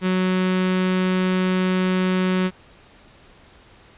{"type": "tone with notch filter", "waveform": "sawtooth", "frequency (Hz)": 185, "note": "F#3", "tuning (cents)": 0, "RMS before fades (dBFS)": -20, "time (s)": [0.01, 2.51], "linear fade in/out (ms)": 50, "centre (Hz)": 710, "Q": 1.6, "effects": ["pink hiss -50 dBFS RMS until 3.97 s", "resampled to 8000 Hz"]}